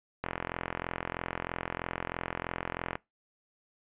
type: click train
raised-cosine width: 0.5 ms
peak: -17 dBFS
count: 118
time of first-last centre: 0.24-2.955 s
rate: 43.1 Hz
effects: noise-tail reverb RT60 0.2 s tail -22 dB re dry + resampled to 8000 Hz